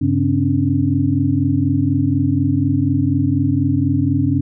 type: tone cluster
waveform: sine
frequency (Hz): 96.7 / 136.8 / 264.7 / 288.8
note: G2 / C#3 / C4 / D4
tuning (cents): -23 / -23 / +20 / -29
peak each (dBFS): -19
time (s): 0.01-4.41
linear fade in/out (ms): 10
effects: none